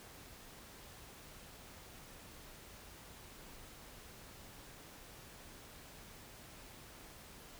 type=silence; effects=pink hiss -55 dBFS RMS until 7.59 s